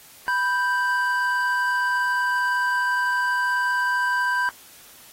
triangle tone pair together, 987.8 / 1568 Hz, B5 / G6, 0 / 0 cents, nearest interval minor sixth, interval 800 cents, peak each -22 / -20 dBFS, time 0.28-4.49 s, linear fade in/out 0 ms, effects white hiss -48 dBFS RMS until 5.12 s + AAC 48 kbps

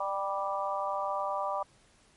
harmonic tone with a mistuned harmonic, 196 Hz, G3, in tune, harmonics 3 / 4 / 5 / 6, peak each -35 / -35 / -35 / -35 dBFS, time 0-1.63 s, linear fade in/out 5 ms, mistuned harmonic 3, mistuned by +19 cents, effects pink hiss -63 dBFS RMS until 2.16 s + MP3 48 kbps

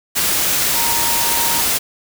sine tone in noise, 932.3 Hz, A#5, in tune, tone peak -23 dBFS, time 0.75-1.62 s, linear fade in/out 20 ms, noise white, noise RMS -17 dBFS, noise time 0.15-1.79 s, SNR -9 dB, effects none

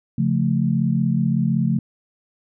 sine chord, Db augmented, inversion none, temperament equal, 138.59 / 174.61 / 220 Hz, Db3 / F3 / A3, 0 / 0 / 0 cents, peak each -21 dBFS, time 0.18-1.79 s, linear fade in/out 5 ms, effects none

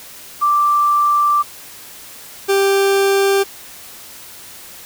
sine / 40% pulse tone pair in turn, 1174.7 / 393.7 Hz, D6 / G4, 0 / +8 cents, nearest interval octave + perfect fifth, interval 1892 cents, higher first, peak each -11 dBFS, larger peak neither, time 0.41-1.43 / 2.48-3.44 s, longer first, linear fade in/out 20 ms, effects white hiss -37 dBFS RMS until 4.85 s

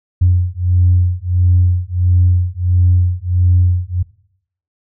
sine beating tone pair, 88.8 / 90.3 Hz, F2 / F#2, +29 / -42 cents, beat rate 1.5 Hz, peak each -12 dBFS, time 0.21-4.03 s, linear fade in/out 10 ms, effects noise-tail reverb RT60 0.7 s tail -21 dB re dry + tanh soft clip ceiling -2 dBFS

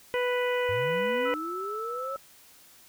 harmonic tone, 493.9 Hz, B4, in tune, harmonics 1 / 2 / 3 / 4 / 5 / 6, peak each -26 / -34 / -37 / -34 / -39 / -40 dBFS, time 0.14-1.34 s, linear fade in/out 0 ms
sine linear sweep, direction up, 92.5 to 554.4 Hz, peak -34 dBFS, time 0.69-2.16 s, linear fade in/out 0 ms
sine tone, 1313 Hz, E6, 7 cents flat, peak -33 dBFS, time 1.25-2.17 s, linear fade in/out 10 ms
effects white hiss -55 dBFS RMS until 2.88 s

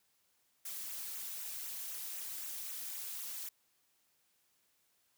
blue noise with flanger, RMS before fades -43 dBFS, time 0.65-3.49 s, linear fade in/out 5 ms, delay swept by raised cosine 0.2 to 3.4 ms, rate 3.9 Hz, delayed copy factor -0.85, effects white hiss -75 dBFS RMS until 5.17 s + high-pass 60 Hz 12 dB/octave

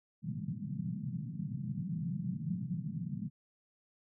white band-pass noise, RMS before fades -38 dBFS, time 0.22-3.3 s, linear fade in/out 50 ms, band 120 to 200 Hz, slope 48 dB/octave, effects none

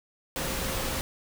sine tone in noise, 531 Hz, C5, 25 cents sharp, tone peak -40 dBFS, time 0.36-1.01 s, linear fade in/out 0 ms, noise pink, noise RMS -31 dBFS, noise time 0.36-1.01 s, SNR -12 dB, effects none

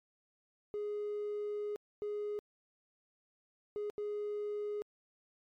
triangle tone bursts at uneven times, 415.9 Hz, G#4, 2 cents sharp, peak -32 dBFS, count 4, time 0.74-1.76 / 2.02-2.39 / 3.76-3.9 / 3.98-4.82 s, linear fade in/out 0 ms, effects tanh soft clip ceiling -31 dBFS + MP3 96 kbps

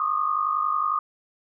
sine tone cluster, 1090 / 1188 / 1239 Hz, C#6 / D6 / D#6, -29 / +20 / -8 cents, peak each -28 / -27 / -24 dBFS, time 0-0.99 s, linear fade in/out 2 ms, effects none

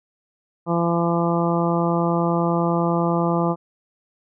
harmonic tone, 170 Hz, F3, 46 cents flat, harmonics 1 / 2 / 3 / 4 / 5 / 6 / 7, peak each -21 / -24 / -26 / -27 / -28 / -29 / -29 dBFS, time 0.66-3.56 s, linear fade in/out 50 ms, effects none

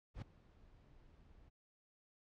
brown noise with ADSR envelope, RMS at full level -44 dBFS, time 0.14-1.5 s, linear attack 77 ms, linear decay 9 ms, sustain -20 dB, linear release 21 ms, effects low-pass 5000 Hz 12 dB/octave

